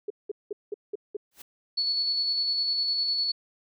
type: tone bursts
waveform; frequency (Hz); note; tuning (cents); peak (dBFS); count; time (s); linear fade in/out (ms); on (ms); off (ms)
sine; 412.9; G#4; -10; -28; 6; 0.08-1.168; 5; 23; 190
type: noise with exponential growth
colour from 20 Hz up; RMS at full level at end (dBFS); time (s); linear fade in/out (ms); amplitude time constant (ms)
white; -40; 1.31-1.42; 5; 23
type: tone with tremolo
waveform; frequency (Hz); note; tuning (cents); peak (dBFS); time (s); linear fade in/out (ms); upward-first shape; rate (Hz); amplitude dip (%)
sine; 4417; C#8; -7; -23; 1.77-3.32; 10; square; 9.9; 25
effects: none